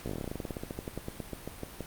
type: slowing click train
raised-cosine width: 2 ms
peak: -22 dBFS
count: 27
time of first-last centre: 0.06-1.807 s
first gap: 16 ms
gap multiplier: 1.1
effects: pink hiss -47 dBFS RMS until 1.86 s + Opus 48 kbps